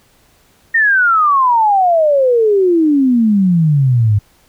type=exponential sweep; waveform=sine; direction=down; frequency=1864.7 to 100 Hz; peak=-8 dBFS; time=0.74-4.19 s; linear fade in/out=10 ms; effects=pink hiss -52 dBFS RMS until 4.48 s